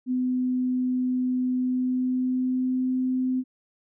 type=tone with pitch glide; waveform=sine; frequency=253 to 256.4 Hz; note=B3 to C4; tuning=+42 to -35 cents; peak=-22 dBFS; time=0.06-3.44 s; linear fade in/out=50 ms; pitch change=+23 cents; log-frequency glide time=1.57-2.93 s; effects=none